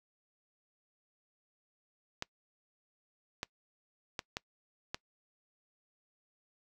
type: clicks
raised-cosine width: 0.2 ms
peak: -18 dBFS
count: 5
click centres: 2.224 / 3.431 / 4.192 / 4.369 / 4.945 s
effects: noise-tail reverb RT60 0.1 s tail -24 dB re dry